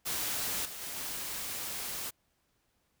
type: noise with level steps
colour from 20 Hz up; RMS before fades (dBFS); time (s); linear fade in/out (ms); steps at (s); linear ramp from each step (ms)
white; -34 / -43 / -40 / -38; 0.05-2.11; 20; 0.65 / 0.81 / 0.96; 5
effects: pink hiss -75 dBFS RMS until 3 s